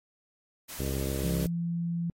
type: noise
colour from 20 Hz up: white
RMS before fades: -41 dBFS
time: 0.68-1.47 s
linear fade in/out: 20 ms
type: harmonic tone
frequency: 67.4 Hz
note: C#2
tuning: 48 cents flat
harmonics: 1 / 2 / 3 / 4 / 5 / 6 / 7 / 8 / 9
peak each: -33 / -35 / -40 / -39 / -40 / -40 / -42 / -47 / -45 dBFS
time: 0.79-1.47 s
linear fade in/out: 5 ms
type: tone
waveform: sine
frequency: 170 Hz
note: F3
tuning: 46 cents flat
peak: -28 dBFS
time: 1.24-2.1 s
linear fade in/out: 2 ms
effects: AAC 48 kbps